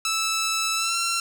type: tone with pitch glide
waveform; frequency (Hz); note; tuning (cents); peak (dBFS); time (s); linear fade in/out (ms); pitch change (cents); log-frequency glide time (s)
10% pulse; 1315 to 1359; E6 to F6; -5 to -48; -14; 0.05-1.2; 2; +57; 0.75-0.97
effects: none